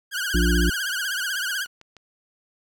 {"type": "tone with vibrato", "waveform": "sawtooth", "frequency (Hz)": 1537, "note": "G6", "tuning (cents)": -35, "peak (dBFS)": -21, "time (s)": [0.11, 1.67], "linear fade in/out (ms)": 50, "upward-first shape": "triangle", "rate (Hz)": 16, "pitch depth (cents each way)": 150}
{"type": "harmonic tone", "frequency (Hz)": 58.27, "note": "A#1", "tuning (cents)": 0, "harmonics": [1, 3, 5, 6], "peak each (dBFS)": [-19, -24, -26, -27], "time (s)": [0.34, 0.7], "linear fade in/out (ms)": 5}
{"type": "click train", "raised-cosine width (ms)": 0.2, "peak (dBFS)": -29, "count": 9, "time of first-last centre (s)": [0.74, 1.967], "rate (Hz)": 6.52}
{"effects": []}